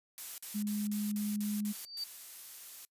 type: noise bursts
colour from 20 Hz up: blue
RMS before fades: -42 dBFS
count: 7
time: 0.18-1.85 s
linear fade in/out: 0 ms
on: 200 ms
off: 45 ms
type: tone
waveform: sine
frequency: 208.3 Hz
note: G#3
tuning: 5 cents sharp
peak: -32 dBFS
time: 0.54-1.73 s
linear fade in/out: 20 ms
type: tone with exponential growth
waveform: sine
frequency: 4620 Hz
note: D8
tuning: 29 cents flat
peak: -33 dBFS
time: 1.65-2.04 s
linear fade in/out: 5 ms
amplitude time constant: 83 ms
type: noise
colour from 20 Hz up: blue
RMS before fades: -47 dBFS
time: 1.97-2.85 s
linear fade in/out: 0 ms
effects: noise-tail reverb RT60 0.1 s tail -23 dB re dry + resampled to 32000 Hz